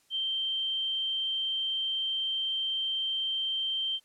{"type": "tone", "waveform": "sine", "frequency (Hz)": 3136, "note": "G7", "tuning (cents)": 0, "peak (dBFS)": -28, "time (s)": [0.1, 4], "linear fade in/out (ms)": 50, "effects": ["white hiss -67 dBFS RMS until 4.04 s", "low-pass 11000 Hz 12 dB/octave"]}